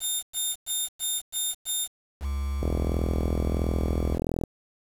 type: tone bursts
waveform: 5% pulse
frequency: 3638 Hz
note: A#7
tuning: 43 cents flat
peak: -17 dBFS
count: 6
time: 0-1.88 s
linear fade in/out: 50 ms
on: 230 ms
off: 100 ms
type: tone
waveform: triangle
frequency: 69.3 Hz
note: C#2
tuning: in tune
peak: -24 dBFS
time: 2.2-4.19 s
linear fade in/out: 50 ms
type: click train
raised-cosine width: 2 ms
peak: -14 dBFS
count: 76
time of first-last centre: 2.63-4.437 s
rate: 41.5 Hz
effects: resampled to 32000 Hz + 7-bit